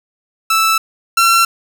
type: tone pair in turn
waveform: sawtooth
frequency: 1318.5 / 1355.6 Hz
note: E6 / E6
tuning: 0 / +48 cents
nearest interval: unison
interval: 48 cents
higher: second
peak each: -7 / -5 dBFS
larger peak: second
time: 0.5-0.78 / 1.17-1.45 s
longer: neither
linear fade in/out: 5 ms
effects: none